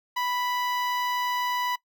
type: tone with notch filter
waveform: sawtooth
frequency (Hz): 987.8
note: B5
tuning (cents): 0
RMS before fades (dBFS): -28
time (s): 0.16-1.76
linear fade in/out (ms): 10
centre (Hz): 9000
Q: 0.7
effects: noise-tail reverb RT60 0.1 s tail -21 dB re dry